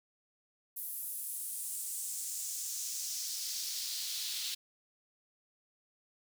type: noise with high-pass filter sweep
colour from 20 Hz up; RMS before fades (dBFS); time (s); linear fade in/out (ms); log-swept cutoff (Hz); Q
pink; -39; 0.76-4.55; 10; 12000 to 3700; 2.2
effects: none